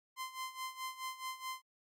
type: tone with tremolo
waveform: sawtooth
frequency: 1038 Hz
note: C6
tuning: 14 cents flat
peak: -34 dBFS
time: 0.16-1.62 s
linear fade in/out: 50 ms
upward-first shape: sine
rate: 4.7 Hz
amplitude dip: 80%
effects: MP3 64 kbps